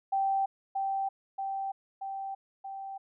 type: tone with echo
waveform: sine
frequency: 780 Hz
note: G5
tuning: 9 cents flat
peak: -25 dBFS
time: 0.12-0.46 s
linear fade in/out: 10 ms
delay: 630 ms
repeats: 4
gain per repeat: -3 dB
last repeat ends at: 2.98 s
effects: none